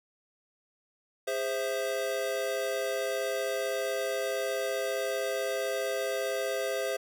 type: chord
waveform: square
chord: Ab augmented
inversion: none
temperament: equal with one note detuned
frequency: 407.9 / 523.3 / 659.3 Hz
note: Ab4 / C5 / E5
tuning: -31 / 0 / 0 cents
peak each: -36 / -33 / -35 dBFS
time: 1.27-6.97 s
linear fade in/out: 10 ms
effects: none